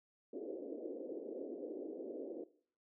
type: band-pass noise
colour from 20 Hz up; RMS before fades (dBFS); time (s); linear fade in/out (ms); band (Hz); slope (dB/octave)
pink; -45; 0.33-2.44; 5; 280 to 540; 48
effects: noise-tail reverb RT60 0.5 s tail -17 dB re dry